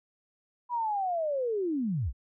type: linear sweep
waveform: sine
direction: down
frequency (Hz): 987.8 to 44.23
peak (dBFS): -27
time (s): 0.69-2.13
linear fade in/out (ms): 50
effects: none